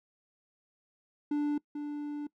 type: tone pair in turn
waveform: triangle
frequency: 293.7 / 293.7 Hz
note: D4 / D4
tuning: 0 / 0 cents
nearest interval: unison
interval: 0 cents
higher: neither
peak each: -25 / -32 dBFS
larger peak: first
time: 1.31-1.58 / 1.75-2.27 s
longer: second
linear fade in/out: 5 ms
effects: noise-tail reverb RT60 0.1 s tail -22 dB re dry